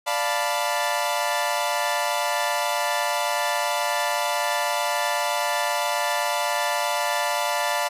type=chord; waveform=sawtooth; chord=B half-diminished seventh; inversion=first; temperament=equal; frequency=587.3 / 698.5 / 880 / 987.8 Hz; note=D5 / F5 / A5 / B5; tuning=0 / 0 / 0 / 0 cents; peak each=-24 dBFS; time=0.06-7.89 s; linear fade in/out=20 ms; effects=resampled to 32000 Hz